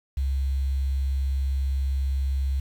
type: tone with quantisation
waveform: sine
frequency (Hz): 67.5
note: C#2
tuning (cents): -45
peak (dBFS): -22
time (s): 0.17-2.6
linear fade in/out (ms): 5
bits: 8
effects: none